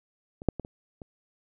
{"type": "clicks", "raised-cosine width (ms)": 2, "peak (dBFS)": [-27, -8, -20, -29, -28], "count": 5, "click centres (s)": [0.419, 0.487, 0.597, 0.649, 1.018], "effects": []}